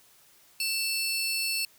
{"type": "tone pair together", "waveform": "sawtooth", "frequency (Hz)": [2654, 4401], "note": ["E7", "C#8"], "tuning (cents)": [11, -13], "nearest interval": "major sixth", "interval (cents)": 876, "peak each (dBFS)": -27, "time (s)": [0.6, 1.65], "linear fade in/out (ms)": 2, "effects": ["white hiss -59 dBFS RMS until 1.78 s"]}